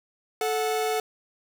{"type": "tone pair together", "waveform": "45% pulse", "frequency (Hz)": [436.7, 734.4], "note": ["A4", "F#5"], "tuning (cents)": [-13, -13], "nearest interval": "major sixth", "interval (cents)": 900, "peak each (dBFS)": [-26, -28], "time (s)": [0.41, 1], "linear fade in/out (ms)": 2, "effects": []}